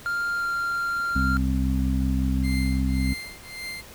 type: tone with pitch glide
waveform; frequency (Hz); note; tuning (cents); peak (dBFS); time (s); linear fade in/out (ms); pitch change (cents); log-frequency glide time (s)
triangle; 1398 to 1387.5; F6 to F6; +1 to -12; -22; 0.06-1.37; 0; -13; 0.37-0.44
type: harmonic tone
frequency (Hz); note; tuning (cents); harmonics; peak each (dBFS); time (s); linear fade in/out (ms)
65.41; C2; 0; 1 / 2 / 3 / 4; -23 / -30 / -28 / -27; 1.15-3.14; 10
type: tone with tremolo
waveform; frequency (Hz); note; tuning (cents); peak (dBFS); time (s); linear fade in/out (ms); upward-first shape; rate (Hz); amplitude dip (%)
30% pulse; 2093; C7; 0; -28; 2.43-3.82; 20; triangle; 1.8; 100
effects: pink hiss -45 dBFS RMS until 3.94 s